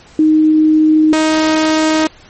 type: tone pair in turn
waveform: sine / sawtooth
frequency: 310.9 / 313.8 Hz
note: D#4 / D#4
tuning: -1 / +15 cents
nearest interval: unison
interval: 16 cents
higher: second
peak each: -6 dBFS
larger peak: neither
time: 0.19-1.13 / 1.13-2.07 s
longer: neither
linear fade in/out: 2 ms
effects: pink hiss -42 dBFS RMS until 2.29 s + MP3 32 kbps